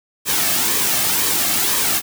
white noise with flanger, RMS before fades -18 dBFS, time 0.25-2.02 s, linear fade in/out 50 ms, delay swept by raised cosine 1.4 to 2.09 ms, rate 2 Hz, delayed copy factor -0.5, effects none

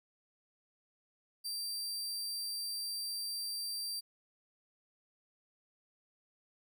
sawtooth tone, 4699 Hz, D8, in tune, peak -34 dBFS, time 1.44-4.01 s, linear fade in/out 20 ms, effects none

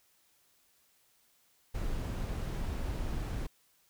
brown noise, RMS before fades -35 dBFS, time 1.74-3.47 s, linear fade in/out 10 ms, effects white hiss -69 dBFS RMS until 3.89 s

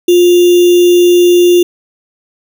sine tone with sample-and-hold, 352.9 Hz, F4, 18 cents sharp, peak -3 dBFS, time 0.08-1.63 s, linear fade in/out 5 ms, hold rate 3150 Hz, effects none

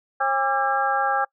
harmonic tone with a mistuned harmonic, 269.8 Hz, C#4, 47 cents flat, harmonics 2 / 3 / 4 / 5 / 6, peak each -29 / -22 / -28 / -26 / -27 dBFS, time 0.2-1.25 s, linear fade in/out 10 ms, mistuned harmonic 4, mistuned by +150 cents, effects noise-tail reverb RT60 0.1 s tail -25 dB re dry

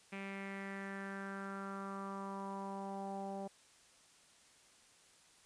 sawtooth tone with low-pass filter sweep, 196 Hz, G3, in tune, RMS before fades -44 dBFS, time 0.12-3.48 s, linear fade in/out 10 ms, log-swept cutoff 2400 to 700 Hz, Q 4.9, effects white hiss -65 dBFS RMS until 5.45 s + resampled to 22050 Hz

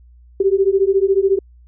sine beating tone pair, 382.4 / 396.4 Hz, G4 / G4, -43 / +19 cents, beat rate 14 Hz, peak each -15 dBFS, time 0.4-1.39 s, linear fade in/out 5 ms, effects added 60 Hz sine -43 dBFS peak until 1.67 s

